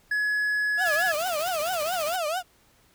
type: tone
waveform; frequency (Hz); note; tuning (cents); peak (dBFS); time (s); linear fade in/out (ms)
triangle; 1691; G#6; +31; -21; 0.11-1.12; 5
type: tone with vibrato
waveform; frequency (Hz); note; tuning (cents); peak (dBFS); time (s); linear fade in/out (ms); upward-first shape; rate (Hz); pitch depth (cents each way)
35% pulse; 668; E5; +23; -24; 0.77-2.43; 50; triangle; 4.5; 240
type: noise with tremolo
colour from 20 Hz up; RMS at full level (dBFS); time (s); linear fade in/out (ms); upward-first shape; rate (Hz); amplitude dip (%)
white; -36; 0.86-2.16; 0; sine; 15; 45
effects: pink hiss -61 dBFS RMS until 2.94 s